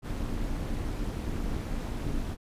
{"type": "noise with amplitude modulation", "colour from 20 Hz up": "brown", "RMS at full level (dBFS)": -29, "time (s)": [0.02, 2.37], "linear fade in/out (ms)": 50, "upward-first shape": "sine", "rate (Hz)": 259, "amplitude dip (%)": 65, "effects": ["resampled to 32000 Hz"]}